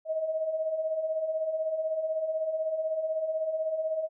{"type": "beating tone pair", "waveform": "sine", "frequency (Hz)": [620, 636], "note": ["D#5", "D#5"], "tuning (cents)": [-6, 38], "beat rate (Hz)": 16, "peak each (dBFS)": [-36, -28], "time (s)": [0.05, 4.09], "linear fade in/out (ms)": 50, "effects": []}